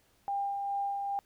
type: tone with tremolo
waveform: sine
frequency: 799 Hz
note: G5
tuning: 33 cents sharp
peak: -29 dBFS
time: 0.28-1.19 s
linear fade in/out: 0 ms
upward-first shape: sine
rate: 2.4 Hz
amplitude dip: 30%
effects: pink hiss -68 dBFS RMS until 1.25 s